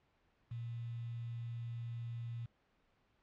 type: tone with quantisation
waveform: sine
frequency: 117.2 Hz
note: A#2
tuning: 10 cents sharp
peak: -40 dBFS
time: 0.51-2.46 s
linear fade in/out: 5 ms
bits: 10
effects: pink hiss -75 dBFS RMS until 3.22 s + low-pass 3000 Hz 12 dB/octave